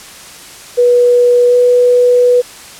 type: tone with pitch glide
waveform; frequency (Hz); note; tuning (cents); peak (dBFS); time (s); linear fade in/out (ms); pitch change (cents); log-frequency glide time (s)
sine; 487.4 to 491.6; B4 to B4; -23 to -8; -5; 0.77-2.42; 20; +15; 1.48-1.55
effects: white hiss -33 dBFS RMS until 2.79 s + low-pass 10000 Hz 12 dB/octave